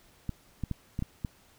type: clicks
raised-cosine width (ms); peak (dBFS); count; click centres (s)
5; -19; 6; 0.293 / 0.637 / 0.713 / 0.991 / 1.024 / 1.248
effects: pink hiss -61 dBFS RMS until 1.58 s